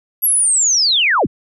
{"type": "linear sweep", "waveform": "sine", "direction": "down", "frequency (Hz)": [11740, 43.02], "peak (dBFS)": -11, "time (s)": [0.22, 1.27], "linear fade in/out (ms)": 20, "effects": []}